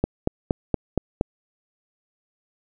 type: click train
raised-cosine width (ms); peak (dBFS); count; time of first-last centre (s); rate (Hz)
2; -6; 6; 0.04-1.211; 4.27
effects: none